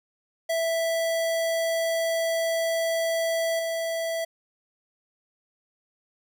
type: tone with level steps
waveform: square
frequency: 659.3 Hz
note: E5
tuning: in tune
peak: -24 / -27 dBFS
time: 0.49-4.25 s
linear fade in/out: 10 ms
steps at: 3.59 s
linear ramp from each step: 2 ms
effects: none